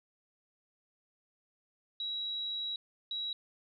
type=tone bursts at uneven times; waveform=sine; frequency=3876 Hz; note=B7; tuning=33 cents flat; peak=-34 dBFS; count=2; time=2-2.76 / 3.11-3.33 s; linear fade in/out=2 ms; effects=none